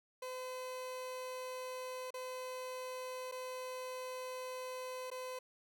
30% pulse tone with dropouts, 510 Hz, C5, 44 cents flat, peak -39 dBFS, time 0.22-5.39 s, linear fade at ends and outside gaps 5 ms, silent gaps 2.106-2.14 / 3.315-3.321 / 5.103-5.114 s, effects none

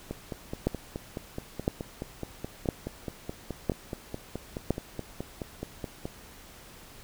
two click trains, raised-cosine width 2 ms, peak -20 / -11 dBFS, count 29 / 5, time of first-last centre 0.11-6.055 / 0.67-4.706 s, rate 4.71 / 0.991 Hz, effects pink hiss -50 dBFS RMS until 7.03 s

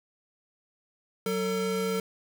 square tone pair together, 187.6 / 449.3 Hz, F#3 / A4, +24 / +36 cents, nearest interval octave + minor third, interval 1512 cents, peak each -32 / -29 dBFS, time 1.26-2 s, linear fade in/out 2 ms, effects 11-bit

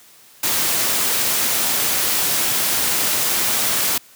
white noise, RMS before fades -19 dBFS, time 0.43-3.98 s, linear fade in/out 5 ms, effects white hiss -48 dBFS RMS until 4.15 s + high-pass 100 Hz 12 dB/octave

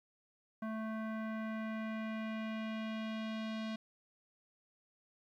square tone with low-pass filter sweep, 220 Hz, A3, in tune, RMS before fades -40 dBFS, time 0.62-3.76 s, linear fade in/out 5 ms, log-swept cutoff 1400 to 3900 Hz, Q 1.7, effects 12-bit

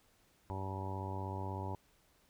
harmonic tone, 96.3 Hz, G2, 30 cents flat, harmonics 1 / 2 / 3 / 4 / 5 / 6 / 7 / 8 / 9 / 10, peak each -40 / -49 / -49 / -48 / -54 / -51 / -55 / -53 / -46 / -47 dBFS, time 0.5-1.75 s, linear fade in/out 0 ms, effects pink hiss -70 dBFS RMS until 2.29 s

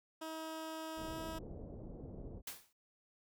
15% pulse tone with pitch glide, 319.1 to 322.1 Hz, D#4 to E4, +44 to -40 cents, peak -36 dBFS, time 0.21-1.39 s, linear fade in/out 10 ms, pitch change +16 cents, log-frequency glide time 1.07-1.16 s
pink low-pass noise, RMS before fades -48 dBFS, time 0.96-2.42 s, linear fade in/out 50 ms, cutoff 570 Hz, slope 24 dB/octave
white noise with exponential decay, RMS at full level -41 dBFS, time 2.47-2.73 s, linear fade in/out 5 ms, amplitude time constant 56 ms
effects none

